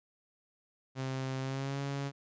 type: tone with pitch glide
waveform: sawtooth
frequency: 132.2 to 139.5 Hz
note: C3 to C#3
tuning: +18 to +11 cents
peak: -30 dBFS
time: 0.95-2.12 s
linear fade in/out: 50 ms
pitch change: +93 cents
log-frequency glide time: 1.41-1.8 s
effects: resampled to 16000 Hz